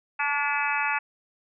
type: harmonic tone with a mistuned harmonic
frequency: 287.6 Hz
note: D4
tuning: 36 cents flat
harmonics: 3 / 4 / 5 / 6 / 7 / 8 / 9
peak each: -29 / -33 / -30 / -32 / -34 / -33 / -30 dBFS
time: 0.19-0.99 s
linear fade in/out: 10 ms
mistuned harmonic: 3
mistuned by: +16 cents
effects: none